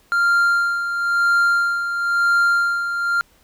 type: tone with tremolo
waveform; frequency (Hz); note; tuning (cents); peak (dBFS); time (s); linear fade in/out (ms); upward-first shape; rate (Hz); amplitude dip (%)
triangle; 1393; F6; -5; -11; 0.12-3.21; 0; sine; 0.99; 60
effects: pink hiss -56 dBFS RMS until 3.43 s